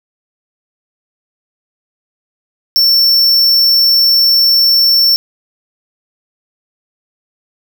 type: tone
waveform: square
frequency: 5420 Hz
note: E8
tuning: 47 cents sharp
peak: -7 dBFS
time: 2.76-5.16 s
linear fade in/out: 0 ms
effects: none